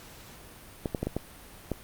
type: clicks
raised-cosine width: 2 ms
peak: -15 dBFS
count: 6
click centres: 0.858 / 0.948 / 1.03 / 1.07 / 1.166 / 1.717 s
effects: pink hiss -49 dBFS RMS until 1.83 s + Opus 48 kbps